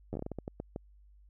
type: slowing click train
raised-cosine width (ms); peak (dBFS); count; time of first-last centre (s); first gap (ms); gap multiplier
2; -24; 12; 0.13-0.761; 10; 1.32
effects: added 50 Hz sine -56 dBFS peak until 1.29 s

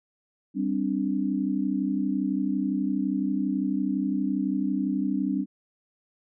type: chord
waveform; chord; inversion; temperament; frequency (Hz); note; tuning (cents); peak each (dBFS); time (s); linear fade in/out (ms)
sine; G suspended fourth; none; equal; 196 / 261.6 / 293.7; G3 / C4 / D4; 0 / 0 / 0; -28; 0.54-5.46; 50
effects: none

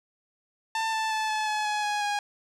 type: tone with pitch steps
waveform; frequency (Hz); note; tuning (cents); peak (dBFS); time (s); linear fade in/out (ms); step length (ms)
sawtooth; 892 / 881.8 / 871.6 / 861.6 / 851.7 / 841.9 / 832.3 / 822.7; A5 / A5 / A5 / A5 / G#5 / G#5 / G#5 / G#5; +23 / +4 / -17 / -37 / +43 / +23 / +4 / -17; -22; 0.75-2.19; 2; 180
effects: low-pass 7000 Hz 12 dB/octave

